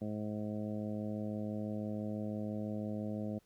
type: harmonic tone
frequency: 106 Hz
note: G#2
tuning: 36 cents sharp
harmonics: 1 / 2 / 3 / 4 / 5 / 6 / 7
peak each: -43 / -38 / -45 / -50 / -46 / -48 / -57 dBFS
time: 0.01-3.39 s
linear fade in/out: 10 ms
effects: pink hiss -72 dBFS RMS until 3.45 s